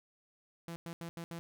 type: tone bursts at uneven times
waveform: sawtooth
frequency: 168.3 Hz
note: E3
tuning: 36 cents sharp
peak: -37 dBFS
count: 5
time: 0.68-0.76 / 0.86-0.93 / 1.01-1.09 / 1.17-1.24 / 1.31-1.39 s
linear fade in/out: 0 ms
effects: none